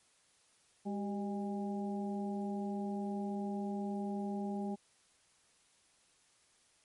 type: harmonic tone with a mistuned harmonic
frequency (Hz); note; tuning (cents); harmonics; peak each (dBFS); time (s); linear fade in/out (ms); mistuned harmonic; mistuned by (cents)
203.2; G#3; -38; 1 / 2 / 3 / 4; -36 / -43 / -49 / -45; 0.85-4.76; 20; 2; -71
effects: white hiss -69 dBFS RMS until 6.84 s + MP3 48 kbps